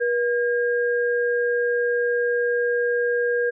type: tone pair together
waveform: sine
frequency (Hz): 481.3 / 1619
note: B4 / G#6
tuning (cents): -45 / -45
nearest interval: octave + major sixth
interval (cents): 2100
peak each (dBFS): -20 / -25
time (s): 0-3.51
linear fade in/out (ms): 20
effects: none